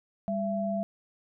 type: tone pair together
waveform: sine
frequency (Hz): 199.49 / 671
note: G3 / E5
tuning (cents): +31 / +31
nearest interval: octave + major sixth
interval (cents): 2100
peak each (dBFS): -30 / -30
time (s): 0.28-0.83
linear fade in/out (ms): 0
effects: none